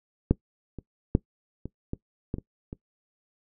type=clicks; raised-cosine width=3 ms; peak=-6 / -24 / -6 / -22 / -17 / -15 / -22 / -23 dBFS; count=8; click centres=0.31 / 0.787 / 1.151 / 1.656 / 1.934 / 2.341 / 2.384 / 2.729 s; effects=noise-tail reverb RT60 0.1 s tail -20 dB re dry